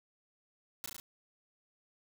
white noise with echo, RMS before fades -40 dBFS, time 0.84-0.86 s, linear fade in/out 0 ms, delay 35 ms, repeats 4, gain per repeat -2 dB, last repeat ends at 1 s, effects none

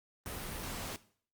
pink noise, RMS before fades -41 dBFS, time 0.26-0.96 s, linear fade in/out 0 ms, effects noise-tail reverb RT60 0.5 s tail -17 dB re dry + Opus 32 kbps

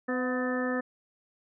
harmonic tone with a mistuned harmonic, 252.9 Hz, B3, 41 cents sharp, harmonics 1 / 2 / 3 / 4 / 5 / 6 / 7, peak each -30 / -32 / -41 / -44 / -38 / -46 / -35 dBFS, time 0.08-0.81 s, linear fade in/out 10 ms, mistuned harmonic 3, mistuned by -48 cents, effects none

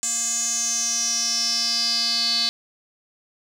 square tone with band-pass filter sweep, 233.2 Hz, A#3, 1 cent sharp, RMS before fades -23 dBFS, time 0.03-2.49 s, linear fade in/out 0 ms, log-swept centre 7300 to 4300 Hz, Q 8.6, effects none

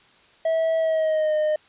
triangle tone with pitch glide, 649 to 612.6 Hz, E5 to D#5, -27 to -27 cents, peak -17 dBFS, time 0.45-1.56 s, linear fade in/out 5 ms, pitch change -100 cents, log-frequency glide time 0.78-1.35 s, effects white hiss -55 dBFS RMS until 1.68 s + resampled to 8000 Hz

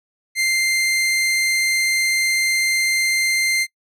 sawtooth tone, 2092 Hz, C7, 1 cent flat, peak -13 dBFS, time 0.35-3.67 s, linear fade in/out 50 ms, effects noise-tail reverb RT60 0.1 s tail -23 dB re dry + low-pass 12000 Hz 12 dB/octave

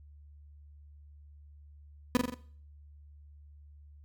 35% pulse tone with echo, 247.5 Hz, B3, 4 cents sharp, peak -20 dBFS, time 2.15-2.17 s, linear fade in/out 0 ms, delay 43 ms, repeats 4, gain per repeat -4 dB, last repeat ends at 2.342 s, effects noise-tail reverb RT60 0.5 s tail -17 dB re dry + added 73 Hz sine -51 dBFS peak until 4.04 s

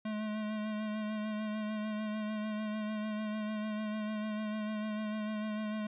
square tone with vibrato, 214 Hz, A3, 48 cents flat, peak -35 dBFS, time 0.05-5.87 s, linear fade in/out 5 ms, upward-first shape sine, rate 6.7 Hz, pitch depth 25 cents each way, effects resampled to 8000 Hz

